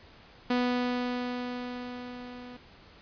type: tone with level ramp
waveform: sawtooth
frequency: 246.9 Hz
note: B3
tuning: in tune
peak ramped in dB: -20 to -39 dBFS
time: 0.5-2.57 s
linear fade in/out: 5 ms
effects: pink hiss -54 dBFS RMS until 3.01 s + resampled to 11025 Hz